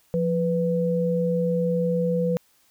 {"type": "tone pair together", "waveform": "sine", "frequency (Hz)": [173.9, 495.4], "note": ["F3", "B4"], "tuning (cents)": [-7, 5], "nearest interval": "octave + tritone", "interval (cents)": 1812, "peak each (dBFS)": [-23, -23], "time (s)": [0.14, 2.37], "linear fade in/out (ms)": 0, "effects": ["white hiss -62 dBFS RMS until 2.7 s"]}